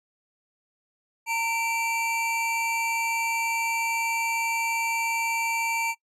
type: tone pair together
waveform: square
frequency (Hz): 912.8 / 2331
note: A#5 / D7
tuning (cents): -37 / -14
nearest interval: octave + major third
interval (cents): 1623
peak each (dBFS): -28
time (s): 1.26-5.95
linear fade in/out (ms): 50
effects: noise-tail reverb RT60 0.1 s tail -22 dB re dry + low-pass 12000 Hz 12 dB/octave